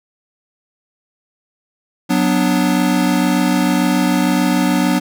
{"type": "chord", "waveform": "square", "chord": "B minor", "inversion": "second", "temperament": "equal", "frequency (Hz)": [185, 246.9, 293.7], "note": ["F#3", "B3", "D4"], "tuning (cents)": [0, 0, 0], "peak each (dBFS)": -18, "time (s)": [2.09, 5], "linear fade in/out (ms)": 20, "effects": []}